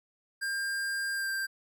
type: tone with pitch glide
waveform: square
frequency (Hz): 1600 to 1580.7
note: G6 to G6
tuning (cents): +35 to +14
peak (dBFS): -31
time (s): 0.41-1.47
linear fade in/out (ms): 20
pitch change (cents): -21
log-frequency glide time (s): 1.14-1.29
effects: none